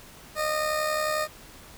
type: tone with amplitude modulation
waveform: 20% pulse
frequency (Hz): 614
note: D#5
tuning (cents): -23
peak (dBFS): -18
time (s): 0.35-1.28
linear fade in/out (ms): 50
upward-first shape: sine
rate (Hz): 71.2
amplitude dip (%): 45
effects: pink hiss -48 dBFS RMS until 1.77 s